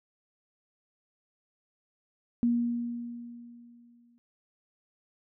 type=tone with exponential decay; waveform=sine; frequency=237.6 Hz; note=A#3; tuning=33 cents sharp; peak=-21 dBFS; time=2.43-4.18 s; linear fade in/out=0 ms; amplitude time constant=380 ms; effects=none